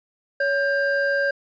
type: tone pair together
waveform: triangle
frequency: 561 / 1590.4 Hz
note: C#5 / G6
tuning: +21 / +25 cents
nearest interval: octave + tritone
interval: 1804 cents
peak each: -20 dBFS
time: 0.4-1.31 s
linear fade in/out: 5 ms
effects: resampled to 16000 Hz